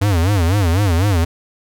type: tone with vibrato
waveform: square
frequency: 92.5 Hz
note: F#2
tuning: in tune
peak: -13 dBFS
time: 0.01-1.25 s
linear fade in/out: 10 ms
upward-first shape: sine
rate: 4 Hz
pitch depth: 220 cents each way
effects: none